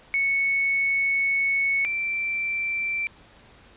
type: tone pair in turn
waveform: sine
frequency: 2212 / 2344 Hz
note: C#7 / D7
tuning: -4 / -4 cents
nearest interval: minor second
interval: 100 cents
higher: second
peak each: -20 / -24 dBFS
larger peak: first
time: 0.14-1.85 / 1.85-3.07 s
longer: first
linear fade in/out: 0 ms
effects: pink hiss -52 dBFS RMS until 3.76 s + resampled to 8000 Hz